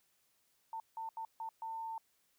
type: tone bursts at uneven times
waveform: sine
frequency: 899 Hz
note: A5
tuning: 37 cents sharp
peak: -39 dBFS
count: 5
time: 0.73-0.8 / 0.97-1.09 / 1.17-1.25 / 1.4-1.49 / 1.62-1.98 s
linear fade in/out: 2 ms
effects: white hiss -75 dBFS RMS until 2.38 s